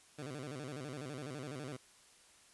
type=tone with vibrato; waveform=15% pulse; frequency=138.59 Hz; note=C#3; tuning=in tune; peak=-36 dBFS; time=0.18-1.77 s; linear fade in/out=10 ms; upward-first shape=square; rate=12 Hz; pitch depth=140 cents each way; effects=white hiss -63 dBFS RMS until 2.53 s + resampled to 24000 Hz